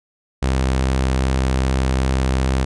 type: tone with vibrato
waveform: sawtooth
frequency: 65.41 Hz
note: C2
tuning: in tune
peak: -12 dBFS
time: 0.42-2.65 s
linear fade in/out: 10 ms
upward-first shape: triangle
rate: 2.5 Hz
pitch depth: 9 cents each way
effects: resampled to 22050 Hz